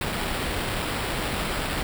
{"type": "noise with sample-and-hold", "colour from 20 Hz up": "pink", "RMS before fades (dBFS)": -28, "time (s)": [0.01, 1.83], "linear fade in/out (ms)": 2, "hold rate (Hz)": 6300, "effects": []}